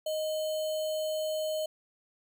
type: tone with sample-and-hold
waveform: sine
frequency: 622.3 Hz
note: D#5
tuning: in tune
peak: -29 dBFS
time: 0.06-1.66 s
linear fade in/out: 5 ms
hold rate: 3675 Hz
effects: none